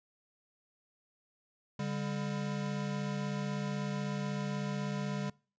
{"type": "tone pair together", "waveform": "square", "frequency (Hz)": [143.84, 200], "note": ["D3", "G3"], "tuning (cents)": [-36, 35], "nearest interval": "tritone", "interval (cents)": 571, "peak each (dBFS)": [-37, -37], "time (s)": [1.79, 5.3], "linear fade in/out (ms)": 5, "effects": ["noise-tail reverb RT60 0.4 s tail -25 dB re dry", "resampled to 16000 Hz"]}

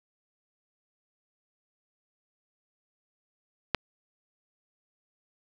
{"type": "click", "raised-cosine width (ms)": 0.3, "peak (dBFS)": -7, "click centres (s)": 3.747, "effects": []}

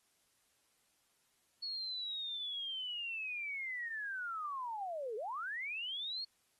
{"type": "linear two-way sweep", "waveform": "sine", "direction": "down then up", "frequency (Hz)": [4380, 410, 4380], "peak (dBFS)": -38, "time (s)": [1.62, 6.25], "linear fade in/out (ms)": 10, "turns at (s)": 5.16, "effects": ["white hiss -75 dBFS RMS until 6.59 s", "AAC 32 kbps"]}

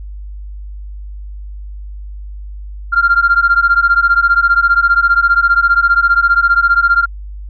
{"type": "beating tone pair", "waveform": "sine", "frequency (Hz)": [1384, 1399], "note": ["F6", "F6"], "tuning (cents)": [-16, 3], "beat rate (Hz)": 15, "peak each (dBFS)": [-10, -10], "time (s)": [2.92, 7.06], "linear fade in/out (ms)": 20, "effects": ["tanh soft clip ceiling -2 dBFS", "added 50 Hz sine -25 dBFS peak until 7.49 s"]}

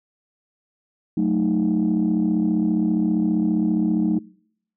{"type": "chord", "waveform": "sine", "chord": "D# diminished", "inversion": "first", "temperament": "equal", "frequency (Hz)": [185, 220, 311.1], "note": ["F#3", "A3", "D#4"], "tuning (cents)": [0, 0, 0], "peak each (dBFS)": -21, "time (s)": [1.17, 4.19], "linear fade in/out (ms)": 5, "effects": ["noise-tail reverb RT60 0.7 s tail -25 dB re dry", "tanh soft clip ceiling -12 dBFS"]}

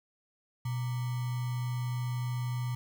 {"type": "tone with sample-and-hold", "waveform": "sine", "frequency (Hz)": 123.3, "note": "B2", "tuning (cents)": -2, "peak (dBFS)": -30, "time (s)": [0.65, 2.75], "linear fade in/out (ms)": 5, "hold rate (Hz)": 1050, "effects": []}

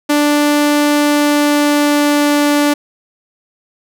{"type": "tone with pitch glide", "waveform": "sawtooth", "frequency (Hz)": [293.7, 291.7], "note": ["D4", "D4"], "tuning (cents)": [0, -12], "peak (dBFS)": -6, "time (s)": [0.09, 2.74], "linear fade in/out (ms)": 10, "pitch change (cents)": -12, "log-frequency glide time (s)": [0.9, 2.53], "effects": []}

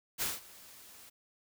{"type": "noise with ADSR envelope", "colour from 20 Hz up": "white", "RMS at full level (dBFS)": -32, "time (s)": [0.18, 1.1], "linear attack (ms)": 39, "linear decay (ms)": 180, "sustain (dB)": -22, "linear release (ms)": 14, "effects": []}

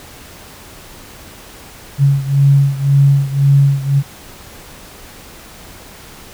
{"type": "beating tone pair", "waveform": "sine", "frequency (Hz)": [138.8, 140.7], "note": ["C#3", "C#3"], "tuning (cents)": [3, 26], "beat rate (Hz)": 1.9, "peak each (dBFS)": [-10, -13], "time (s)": [1.98, 4.03], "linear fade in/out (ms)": 50, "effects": ["pink hiss -37 dBFS RMS until 6.33 s"]}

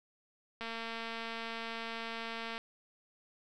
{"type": "click train", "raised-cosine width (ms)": 0.3, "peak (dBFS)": -25, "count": 450, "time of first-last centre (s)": [0.61, 2.579], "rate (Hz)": 228, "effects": []}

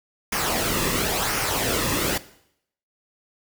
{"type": "noise with flanger", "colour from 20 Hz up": "pink", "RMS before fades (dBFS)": -24, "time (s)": [0.32, 2.18], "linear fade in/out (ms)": 5, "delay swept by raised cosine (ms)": [0.25, 1.35], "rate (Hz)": 0.95, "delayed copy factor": -0.55, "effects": ["noise-tail reverb RT60 0.7 s tail -17 dB re dry"]}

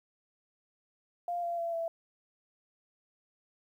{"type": "tone with pitch steps", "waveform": "sine", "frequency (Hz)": [698.5, 687.3, 676.3, 665.4], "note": ["F5", "F5", "E5", "E5"], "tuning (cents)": [0, -28, 44, 16], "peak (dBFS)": -31, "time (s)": [1.28, 1.88], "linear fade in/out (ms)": 2, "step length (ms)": 150, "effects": ["11-bit"]}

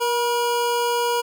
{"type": "tone pair together", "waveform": "square", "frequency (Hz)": [474.7, 966], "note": ["A#4", "B5"], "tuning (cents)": [31, -39], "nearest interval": "octave", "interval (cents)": 1230, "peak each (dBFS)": -23, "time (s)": [0, 1.22], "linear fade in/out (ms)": 20, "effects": []}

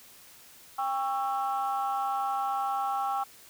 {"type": "chord", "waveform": "sine", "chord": "C# diminished", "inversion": "second", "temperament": "just", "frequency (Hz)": [798.3, 1108.7, 1330.5], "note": ["G5", "C#6", "E6"], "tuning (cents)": [31, 0, 16], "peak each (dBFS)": [-28, -33, -33], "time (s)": [0.78, 3.24], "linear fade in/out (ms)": 10, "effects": ["tanh soft clip ceiling -21 dBFS", "white hiss -53 dBFS RMS until 3.49 s"]}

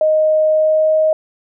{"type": "tone with pitch glide", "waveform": "sine", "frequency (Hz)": [622, 626.7], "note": ["D#5", "D#5"], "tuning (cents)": [-1, 12], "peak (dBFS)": -10, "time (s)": [0.01, 1.13], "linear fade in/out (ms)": 2, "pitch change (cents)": 13, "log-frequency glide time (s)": [0.49, 0.97], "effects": []}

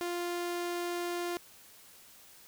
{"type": "tone", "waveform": "sawtooth", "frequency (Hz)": 349.2, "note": "F4", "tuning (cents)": 0, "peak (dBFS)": -29, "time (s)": [0.01, 1.37], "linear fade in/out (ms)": 0, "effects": ["white hiss -56 dBFS RMS until 2.47 s"]}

